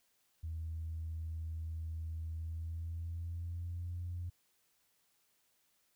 sine tone with pitch glide, 80.8 to 87.61 Hz, E2 to F2, -34 to +6 cents, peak -37 dBFS, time 0.43-4.3 s, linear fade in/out 10 ms, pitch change +140 cents, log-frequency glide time 2.34-3.97 s, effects tanh soft clip ceiling -33 dBFS + white hiss -75 dBFS RMS until 5.95 s

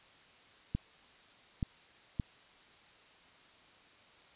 clicks, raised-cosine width 5 ms, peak -20 dBFS, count 3, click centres 0.75 / 1.628 / 2.198 s, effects white hiss -60 dBFS RMS until 4.35 s + resampled to 8000 Hz

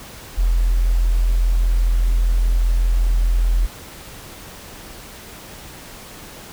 sine tone, 42.51 Hz, F1, 46 cents flat, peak -13 dBFS, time 0.37-3.67 s, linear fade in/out 20 ms, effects pink hiss -38 dBFS RMS until 6.52 s

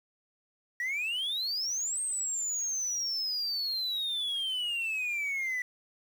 sine exponential two-way sweep, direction up then down, 1892 to 8460 to 1962 Hz, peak -27 dBFS, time 0.8-5.62 s, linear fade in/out 2 ms, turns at 2.01 s, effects tanh soft clip ceiling -29 dBFS + 9-bit

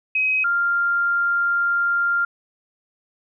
sine tone pair in turn, 2533 / 1394.8 Hz, D#7 / F6, +30 / -3 cents, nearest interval minor seventh, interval 1033 cents, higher first, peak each -17 dBFS, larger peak neither, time 0.15-0.44 / 0.44-2.25 s, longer second, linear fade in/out 5 ms, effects none

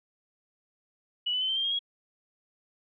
sine tone with pitch steps, 2941 / 2999 / 3059 / 3119 / 3181 / 3244 / 3309 Hz, F#7 / F#7 / G7 / G7 / G7 / G#7 / G#7, -11 / +23 / -43 / -9 / +25 / -41 / -7 cents, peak -26 dBFS, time 1.26-1.792 s, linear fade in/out 10 ms, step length 76 ms, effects none

